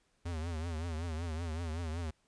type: tone with vibrato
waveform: square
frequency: 82.1 Hz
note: E2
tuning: 6 cents flat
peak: -36 dBFS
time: 0.25-2.11 s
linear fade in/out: 10 ms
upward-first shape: triangle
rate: 5.3 Hz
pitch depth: 130 cents each way
effects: pink hiss -74 dBFS RMS until 2.27 s + resampled to 22050 Hz